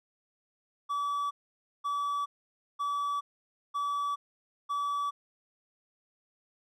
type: tone bursts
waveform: triangle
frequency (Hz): 1148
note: D6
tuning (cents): -40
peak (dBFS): -27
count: 5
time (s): 0.89-5.11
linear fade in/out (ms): 20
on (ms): 420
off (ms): 530
effects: none